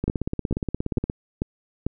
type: two click trains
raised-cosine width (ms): 3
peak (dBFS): -12 / -10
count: 19 / 5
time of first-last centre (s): 0.04-1.099 / 0.08-1.866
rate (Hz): 17 / 2.24
effects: none